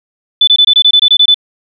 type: tone bursts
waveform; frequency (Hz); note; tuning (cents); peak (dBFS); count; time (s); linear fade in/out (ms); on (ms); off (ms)
sine; 3498; A7; -11; -3; 11; 0.41-1.344; 5; 64; 23
effects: none